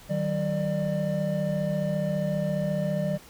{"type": "tone cluster", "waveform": "triangle", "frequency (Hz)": [155.3, 190, 598], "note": ["D#3", "F#3", "D5"], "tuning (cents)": [-3, 46, 31], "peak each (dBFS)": -27, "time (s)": [0.09, 3.18], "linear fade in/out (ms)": 20, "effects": ["pink hiss -50 dBFS RMS until 3.29 s"]}